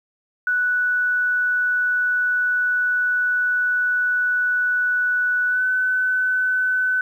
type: tone with pitch glide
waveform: sine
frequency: 1480 to 1507.6 Hz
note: F#6 to F#6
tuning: 0 to +32 cents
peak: -17 dBFS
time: 0.47-7.01 s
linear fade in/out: 2 ms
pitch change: +32 cents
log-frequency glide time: 5.48-5.64 s
effects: 9-bit